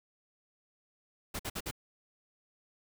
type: noise bursts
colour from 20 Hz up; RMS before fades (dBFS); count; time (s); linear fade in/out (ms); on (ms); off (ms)
pink; -37; 4; 1.34-1.712; 10; 54; 52
effects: none